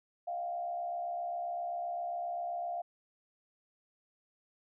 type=tone with frequency modulation; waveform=sine; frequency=698.5 Hz; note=F5; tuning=in tune; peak=-34 dBFS; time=0.27-2.82 s; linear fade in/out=10 ms; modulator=67.6 Hz; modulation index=0.57; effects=none